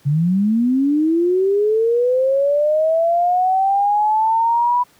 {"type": "linear sweep", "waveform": "sine", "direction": "up", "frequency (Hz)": [136.7, 987.8], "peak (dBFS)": -13, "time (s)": [0.05, 4.84], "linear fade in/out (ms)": 20, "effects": ["pink hiss -53 dBFS RMS until 4.99 s", "high-pass 80 Hz 12 dB/octave"]}